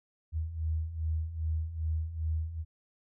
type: beating tone pair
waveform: sine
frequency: 78 / 80.5 Hz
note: D#2 / E2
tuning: +5 / -41 cents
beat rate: 2.5 Hz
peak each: -36 / -31 dBFS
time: 0.32-2.65 s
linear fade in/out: 50 ms
effects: none

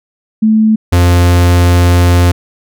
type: tone pair in turn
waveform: sine / 45% pulse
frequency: 218.2 / 87.85 Hz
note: A3 / F2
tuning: -14 / +11 cents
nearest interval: octave + major third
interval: 1575 cents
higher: first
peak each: -5 dBFS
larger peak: neither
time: 0.42-0.76 / 0.92-2.32 s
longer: second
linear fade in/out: 10 ms
effects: none

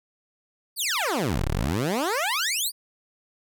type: exponential two-way sweep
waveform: 15% pulse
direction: down then up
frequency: 4978 to 30.75 to 4978 Hz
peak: -17 dBFS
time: 0.76-2.72 s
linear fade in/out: 50 ms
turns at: 1.46 s
effects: none

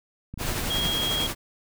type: click train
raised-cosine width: 5 ms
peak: -23 dBFS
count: 16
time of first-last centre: 0.34-0.896 s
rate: 27 Hz
type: noise with tremolo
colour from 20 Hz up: pink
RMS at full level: -28 dBFS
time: 0.38-1.35 s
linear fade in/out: 50 ms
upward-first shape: sine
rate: 11 Hz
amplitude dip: 30%
type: tone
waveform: sine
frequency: 3270 Hz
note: G#7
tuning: 28 cents flat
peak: -25 dBFS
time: 0.7-1.27 s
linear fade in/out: 5 ms
effects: none

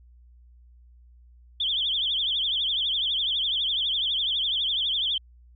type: tone with vibrato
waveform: sine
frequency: 3322 Hz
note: G#7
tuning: in tune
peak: -23 dBFS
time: 1.6-5.18 s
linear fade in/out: 5 ms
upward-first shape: triangle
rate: 12 Hz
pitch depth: 180 cents each way
effects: added 60 Hz sine -50 dBFS peak until 5.55 s

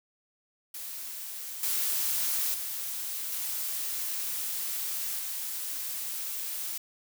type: noise with level steps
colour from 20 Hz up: blue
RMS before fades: -39 / -29 / -35 / -33 / -35 dBFS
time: 0.74-6.78 s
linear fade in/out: 5 ms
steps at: 1.63 / 2.54 / 3.32 / 5.19 s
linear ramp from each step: 2 ms
effects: none

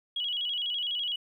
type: tone with vibrato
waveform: triangle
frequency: 3116 Hz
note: G7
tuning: 11 cents flat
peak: -25 dBFS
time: 0.16-1.16 s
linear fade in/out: 5 ms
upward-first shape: square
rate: 12 Hz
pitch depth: 96 cents each way
effects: tanh soft clip ceiling -27 dBFS

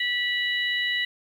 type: harmonic tone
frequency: 978 Hz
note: B5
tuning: 17 cents flat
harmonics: 2 / 3 / 4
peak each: -25 / -29 / -31 dBFS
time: 0-1.05 s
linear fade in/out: 5 ms
effects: 9-bit

